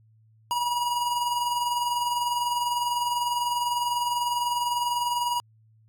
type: tone with tremolo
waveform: square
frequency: 963 Hz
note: B5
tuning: 44 cents flat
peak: -23 dBFS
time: 0.51-5.4 s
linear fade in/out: 0 ms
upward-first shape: sine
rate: 20 Hz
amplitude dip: 45%
effects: added 110 Hz sine -56 dBFS peak until 5.88 s + AAC 64 kbps